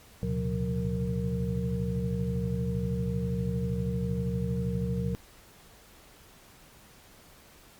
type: tone cluster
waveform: sine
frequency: 73.7 / 122.1 / 134.7 / 180 / 464.5 Hz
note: D2 / B2 / C#3 / F#3 / A#4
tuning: +7 / -19 / -49 / -47 / -6 cents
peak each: -35 / -33 / -36 / -31 / -37 dBFS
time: 0.23-5.15 s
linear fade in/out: 0 ms
effects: pink hiss -55 dBFS RMS until 7.79 s + Opus 48 kbps